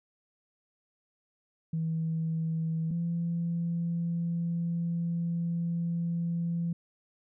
sine tone pair in turn, 162 / 169.48 Hz, E3 / E3, -30 / +48 cents, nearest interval minor second, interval 78 cents, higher second, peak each -27 dBFS, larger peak neither, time 1.73-2.91 / 2.91-6.73 s, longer second, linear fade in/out 5 ms, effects tanh soft clip ceiling -23 dBFS

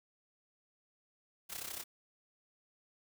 white noise with amplitude modulation, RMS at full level -40 dBFS, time 1.49-1.84 s, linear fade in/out 20 ms, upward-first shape sine, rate 32.7 Hz, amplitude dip 75%, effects none

